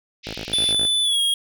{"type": "band-pass noise", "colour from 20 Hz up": "pink", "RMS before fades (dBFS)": -36, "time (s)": [0.23, 0.74], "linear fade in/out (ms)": 20, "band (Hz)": [2300, 5300], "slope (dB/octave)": 48}
{"type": "tone bursts", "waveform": "5% pulse", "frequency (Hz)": 54.1, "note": "A1", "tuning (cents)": -29, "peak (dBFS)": -20, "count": 6, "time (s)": [0.27, 0.869], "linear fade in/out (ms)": 0, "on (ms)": 74, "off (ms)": 31}
{"type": "tone with pitch glide", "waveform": "square", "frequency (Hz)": [3490, 3275], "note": ["A7", "G#7"], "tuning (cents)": [-15, -25], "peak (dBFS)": -18, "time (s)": [0.53, 1.34], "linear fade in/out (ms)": 2, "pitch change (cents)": -110, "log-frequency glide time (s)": [1.03, 1.2]}
{"effects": []}